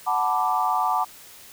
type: chord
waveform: sine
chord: B minor seventh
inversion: second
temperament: equal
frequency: 740 / 880 / 987.8 / 1174.7 Hz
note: F#5 / A5 / B5 / D6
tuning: 0 / 0 / 0 / 0 cents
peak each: -25 / -25 / -27 / -25 dBFS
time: 0.06-1.05 s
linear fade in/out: 20 ms
effects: white hiss -46 dBFS RMS until 1.52 s